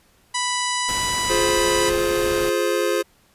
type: harmonic tone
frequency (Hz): 987.8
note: B5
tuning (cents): 0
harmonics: 1 / 2 / 3 / 4 / 5 / 6 / 7 / 8 / 9 / 10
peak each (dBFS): -25 / -28 / -30 / -31 / -32 / -33 / -33 / -34 / -35 / -35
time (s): 0.34-1.9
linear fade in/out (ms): 10
type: noise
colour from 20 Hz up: pink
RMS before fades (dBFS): -31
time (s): 0.88-2.5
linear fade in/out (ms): 10
type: chord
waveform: square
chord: F minor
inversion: none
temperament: just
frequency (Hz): 349.2 / 419.1 / 523.8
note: F4 / Ab4 / C5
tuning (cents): 0 / +16 / +2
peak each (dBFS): -24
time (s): 1.29-3.03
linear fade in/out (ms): 20
effects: pink hiss -58 dBFS RMS until 3.34 s + resampled to 32000 Hz